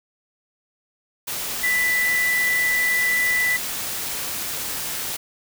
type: tone in noise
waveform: sine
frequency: 1983 Hz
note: B6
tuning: 7 cents sharp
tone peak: -18 dBFS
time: 1.63-3.57 s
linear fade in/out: 10 ms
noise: white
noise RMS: -28 dBFS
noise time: 1.27-5.17 s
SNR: +7 dB
effects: none